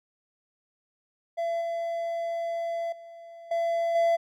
triangle tone with level steps, 674 Hz, E5, 38 cents sharp, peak -24 / -26 / -41 / -22 / -18 dBFS, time 1.37-4.17 s, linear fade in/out 20 ms, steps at 1.61 / 2.92 / 3.51 / 3.95 s, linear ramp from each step 5 ms, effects none

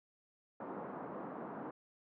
pink band-pass noise, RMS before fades -45 dBFS, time 0.6-1.71 s, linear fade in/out 5 ms, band 190 to 1200 Hz, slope 24 dB/octave, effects none

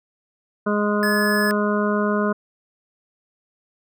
harmonic tone, 207.7 Hz, G#3, in tune, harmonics 1 / 2 / 3 / 5 / 6 / 7, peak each -21 / -24 / -26 / -28 / -29 / -29 dBFS, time 0.66-2.33 s, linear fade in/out 10 ms
square tone, 1707 Hz, G#6, 47 cents sharp, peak -22 dBFS, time 1.03-1.51 s, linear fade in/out 0 ms
effects none

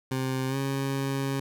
20% pulse tone with pitch glide, 131.2 to 136.61 Hz, C3 to C#3, +5 to -25 cents, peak -22 dBFS, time 0.11-1.4 s, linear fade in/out 5 ms, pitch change +70 cents, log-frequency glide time 0.48-0.56 s, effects none

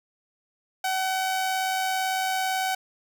sawtooth tone with amplitude modulation, 756 Hz, F#5, 37 cents sharp, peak -19 dBFS, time 0.84-2.75 s, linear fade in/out 5 ms, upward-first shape sine, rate 97.9 Hz, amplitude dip 30%, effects none

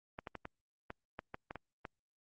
clicks, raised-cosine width 0.5 ms, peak -27 dBFS, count 10, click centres 0.189 / 0.272 / 0.353 / 0.454 / 0.904 / 1.191 / 1.344 / 1.509 / 1.557 / 1.852 s, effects Opus 32 kbps

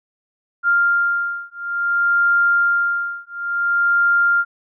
sine beating tone pair, 1396.9 / 1397.47 Hz, F6 / F6, 0 / +1 cents, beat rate 0.57 Hz, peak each -18 dBFS, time 0.63-4.45 s, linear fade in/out 50 ms, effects none

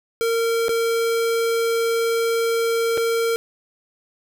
square tone with dropouts, 459.5 Hz, A#4, 25 cents flat, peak -19 dBFS, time 0.21-3.36 s, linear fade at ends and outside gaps 0 ms, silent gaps 0.683-0.692 / 2.974-2.978 s, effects none

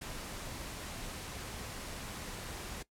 pink noise, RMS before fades -43 dBFS, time 0.01-2.83 s, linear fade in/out 10 ms, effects noise-tail reverb RT60 0.1 s tail -18 dB re dry + low-pass 12000 Hz 12 dB/octave

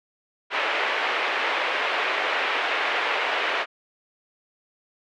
white band-pass noise, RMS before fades -25 dBFS, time 0.5-3.66 s, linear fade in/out 50 ms, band 410 to 2700 Hz, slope 24 dB/octave, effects none

